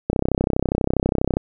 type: click train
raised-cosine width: 2 ms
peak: -5 dBFS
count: 42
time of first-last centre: 0.1-1.369 s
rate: 32.3 Hz
effects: none